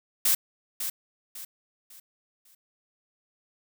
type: noise with echo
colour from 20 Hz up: blue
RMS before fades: -22 dBFS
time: 0.25-0.35 s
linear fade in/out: 5 ms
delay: 550 ms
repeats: 4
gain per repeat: -9 dB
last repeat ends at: 2.55 s
effects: none